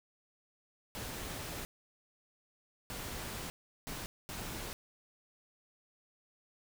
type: noise bursts at uneven times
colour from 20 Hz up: pink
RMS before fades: -42 dBFS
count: 4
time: 0.95-1.65 / 2.9-3.5 / 3.87-4.06 / 4.29-4.73 s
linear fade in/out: 0 ms
effects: none